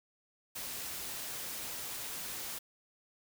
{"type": "noise", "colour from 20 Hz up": "white", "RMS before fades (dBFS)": -41, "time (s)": [0.55, 2.59], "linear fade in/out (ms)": 10, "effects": []}